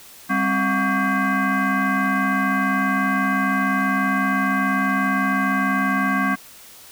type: tone with frequency modulation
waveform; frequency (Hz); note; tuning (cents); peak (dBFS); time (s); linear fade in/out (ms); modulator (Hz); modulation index
sine; 661; E5; +5; -17; 0.29-6.36; 20; 463; 2.6
effects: white hiss -44 dBFS RMS until 6.91 s